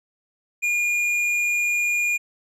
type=tone with hard clipping; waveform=sine; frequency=2425 Hz; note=D#7; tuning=45 cents flat; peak=-21 dBFS; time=0.62-2.18 s; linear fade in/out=20 ms; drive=7 dB; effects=none